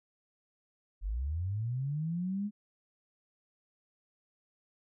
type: linear sweep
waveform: sine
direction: up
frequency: 42.35 to 211.5 Hz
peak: -31 dBFS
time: 1.01-2.51 s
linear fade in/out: 50 ms
effects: none